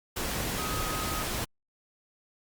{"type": "tone in noise", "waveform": "sine", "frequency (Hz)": 1260, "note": "D#6", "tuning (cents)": 21, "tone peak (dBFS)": -36, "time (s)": [0.58, 1.23], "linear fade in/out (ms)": 10, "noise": "pink", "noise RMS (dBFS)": -32, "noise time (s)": [0.16, 1.45], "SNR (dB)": -7, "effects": ["Opus 48 kbps"]}